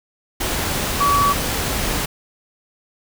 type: tone in noise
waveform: sine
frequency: 1139 Hz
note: C#6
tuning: 47 cents sharp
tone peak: -14 dBFS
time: 1-1.33 s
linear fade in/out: 10 ms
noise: pink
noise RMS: -22 dBFS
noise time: 0.4-2.06 s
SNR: +5 dB
effects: none